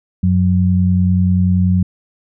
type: tone pair together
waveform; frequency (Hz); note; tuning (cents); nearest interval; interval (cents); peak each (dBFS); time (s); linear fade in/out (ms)
sine; 92.3 / 182.69; F#2 / F#3; -4 / -22; octave; 1182; -13; 0.23-1.83; 5
effects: none